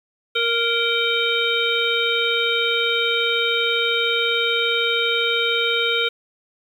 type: harmonic tone with a mistuned harmonic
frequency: 466.2 Hz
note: A#4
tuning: in tune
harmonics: 1 / 3 / 5 / 7 / 8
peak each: -24 / -24 / -24 / -24 / -24 dBFS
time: 0.35-6.09 s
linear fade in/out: 10 ms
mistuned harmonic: 7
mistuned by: -87 cents
effects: 8-bit